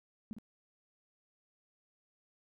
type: tone with echo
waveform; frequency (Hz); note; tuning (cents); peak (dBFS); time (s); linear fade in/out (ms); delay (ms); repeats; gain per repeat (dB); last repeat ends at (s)
sine; 217.5; A3; -20; -37; 0.31-0.33; 0; 55; 1; -7; 0.385
effects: none